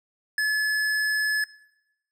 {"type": "tone with hard clipping", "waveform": "sine", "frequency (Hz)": 1716, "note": "A6", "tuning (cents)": -44, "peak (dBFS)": -23, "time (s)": [0.38, 1.44], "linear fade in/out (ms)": 2, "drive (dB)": 12, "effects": ["noise-tail reverb RT60 0.9 s tail -20 dB re dry"]}